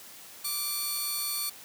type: tone pair together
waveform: 5% pulse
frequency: 1174.7 / 4435 Hz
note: D6 / C#8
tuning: 0 / 0 cents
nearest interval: octave + major seventh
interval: 2300 cents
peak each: -24 dBFS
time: 0.44-1.5 s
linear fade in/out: 10 ms
effects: white hiss -48 dBFS RMS until 1.64 s + high-pass 100 Hz 12 dB/octave